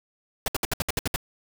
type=noise bursts; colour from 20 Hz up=pink; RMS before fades=-25 dBFS; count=9; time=0.46-1.161 s; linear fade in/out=2 ms; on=21 ms; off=64 ms; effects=none